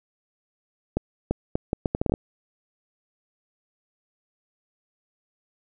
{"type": "accelerating click train", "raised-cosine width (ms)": 2, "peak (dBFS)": -9, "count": 11, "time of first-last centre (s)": [0.97, 2.139], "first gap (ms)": 340, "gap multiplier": 0.72, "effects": []}